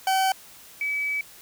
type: tone pair in turn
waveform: 40% pulse / sine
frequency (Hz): 764 / 2289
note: G5 / D7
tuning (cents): -45 / -45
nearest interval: octave + perfect fifth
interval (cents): 1900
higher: second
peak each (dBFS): -19 / -24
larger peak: first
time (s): 0.07-0.32 / 0.81-1.21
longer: second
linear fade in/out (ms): 2
effects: white hiss -48 dBFS RMS until 1.41 s